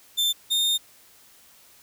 40% pulse tone pair in turn, 3558 / 3650 Hz, A7 / A#7, +19 / -37 cents, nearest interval unison, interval 44 cents, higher second, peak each -19 / -19 dBFS, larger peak neither, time 0.17-0.33 / 0.5-0.78 s, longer second, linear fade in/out 20 ms, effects white hiss -54 dBFS RMS until 1.82 s

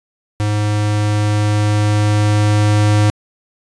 square tone with level ramp, 104.9 Hz, G#2, 18 cents sharp, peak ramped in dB -15 to -10 dBFS, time 0.4-3.1 s, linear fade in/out 0 ms, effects resampled to 22050 Hz

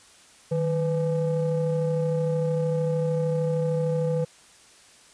triangle ring-modulated tone, 171.8 Hz, F3, 28 cents flat, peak -17 dBFS, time 0.51-4.25 s, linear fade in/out 10 ms, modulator 327 Hz, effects white hiss -53 dBFS RMS until 5.13 s + resampled to 22050 Hz

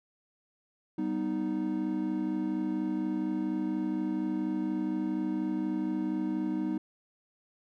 triangle chord, G augmented, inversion none, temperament equal with one note detuned, 194.19 / 246.9 / 311.1 Hz, G3 / B3 / D#4, -16 / 0 / 0 cents, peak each -33 / -33 / -29 dBFS, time 0.98-6.78 s, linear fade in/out 5 ms, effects none

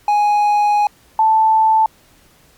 triangle / sine tone pair in turn, 830.6 / 880 Hz, G#5 / A5, 0 / 0 cents, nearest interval minor second, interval 100 cents, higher second, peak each -9 dBFS, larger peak neither, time 0.08-0.87 / 1.19-1.86 s, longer first, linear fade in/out 2 ms, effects pink hiss -51 dBFS RMS until 2.57 s + MP3 96 kbps

